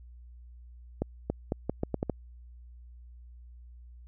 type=accelerating click train; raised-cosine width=2 ms; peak=-15 dBFS; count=8; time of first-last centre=1.02-2.097 s; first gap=280 ms; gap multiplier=0.79; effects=added 60 Hz sine -47 dBFS peak until 4.07 s